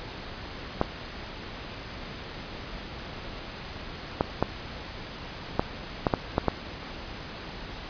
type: clicks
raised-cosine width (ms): 1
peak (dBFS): -7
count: 8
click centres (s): 0.814 / 4.209 / 4.426 / 5.595 / 6.068 / 6.138 / 6.381 / 6.483
effects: pink hiss -39 dBFS RMS until 7.89 s + resampled to 11025 Hz